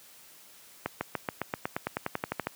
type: accelerating click train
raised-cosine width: 0.5 ms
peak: -14 dBFS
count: 16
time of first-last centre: 0.86-2.47 s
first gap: 150 ms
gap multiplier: 0.95
effects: white hiss -54 dBFS RMS until 2.55 s + high-pass 100 Hz 12 dB/octave